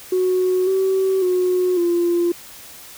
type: tone with pitch steps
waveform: sine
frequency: 368.3 / 381.5 / 364 / 346 Hz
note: F#4 / G4 / F#4 / F4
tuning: -8 / -47 / -28 / -16 cents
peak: -14 dBFS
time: 0.12-2.32 s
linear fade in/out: 5 ms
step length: 550 ms
effects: tanh soft clip ceiling -11 dBFS + white hiss -40 dBFS RMS until 2.97 s